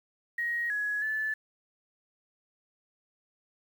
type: tone with pitch steps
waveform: sine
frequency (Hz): 1886 / 1680 / 1741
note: A#6 / G#6 / A6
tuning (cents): +20 / +19 / -19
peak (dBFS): -28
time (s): 0.38-1.34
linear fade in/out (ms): 5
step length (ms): 320
effects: 9-bit